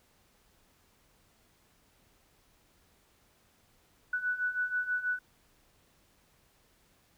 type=beating tone pair; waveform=sine; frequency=1480 / 1486.2 Hz; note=F#6 / F#6; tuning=0 / +7 cents; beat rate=6.2 Hz; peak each=-35 / -31 dBFS; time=4.13-5.19 s; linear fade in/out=5 ms; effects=pink hiss -67 dBFS RMS until 7.17 s